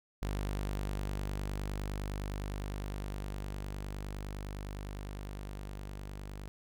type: tone with level ramp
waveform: sawtooth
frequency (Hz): 49.79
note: G1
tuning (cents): +28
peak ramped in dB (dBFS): -29 to -38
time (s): 0.22-6.48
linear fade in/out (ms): 0
effects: none